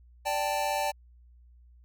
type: chord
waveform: square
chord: D suspended fourth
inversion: none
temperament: equal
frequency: 587.3 / 784 / 880 Hz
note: D5 / G5 / A5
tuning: 0 / 0 / 0 cents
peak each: -33 / -32 / -32 dBFS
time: 0.25-0.92 s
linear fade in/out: 20 ms
effects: added 60 Hz sine -53 dBFS peak until 1.84 s